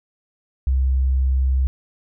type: tone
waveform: sine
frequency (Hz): 65.6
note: C2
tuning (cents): +5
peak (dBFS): -15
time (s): 0.67-1.67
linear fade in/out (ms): 0
effects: none